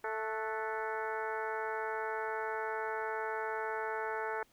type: harmonic tone with a mistuned harmonic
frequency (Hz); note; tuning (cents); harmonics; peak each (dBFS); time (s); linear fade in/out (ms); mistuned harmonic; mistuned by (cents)
220; A3; 0; 2 / 3 / 4 / 5 / 6 / 7 / 8 / 9 / 10; -39 / -45 / -39 / -48 / -45 / -42 / -45 / -53 / -51; 0.04-4.43; 2; 7; -62
effects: pink hiss -68 dBFS RMS until 4.52 s